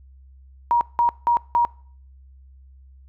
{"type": "tone bursts", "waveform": "sine", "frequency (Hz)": 950, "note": "A#5", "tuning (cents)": 33, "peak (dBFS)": -14, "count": 4, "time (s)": [0.71, 1.65], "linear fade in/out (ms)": 0, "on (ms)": 100, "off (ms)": 180, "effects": ["noise-tail reverb RT60 0.5 s tail -23 dB re dry", "added 66 Hz sine -45 dBFS peak until 3.08 s"]}